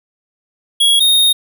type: tone pair in turn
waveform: square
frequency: 3322 / 3709 Hz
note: G#7 / A#7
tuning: 0 / -9 cents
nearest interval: major second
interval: 191 cents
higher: second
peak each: -9 dBFS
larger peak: neither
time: 0.8-1 / 1-1.33 s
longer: second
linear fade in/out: 10 ms
effects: none